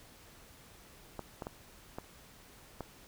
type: clicks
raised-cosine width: 1 ms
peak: -25 dBFS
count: 5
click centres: 1.193 / 1.422 / 1.469 / 1.985 / 2.807 s
effects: pink hiss -57 dBFS RMS until 3.07 s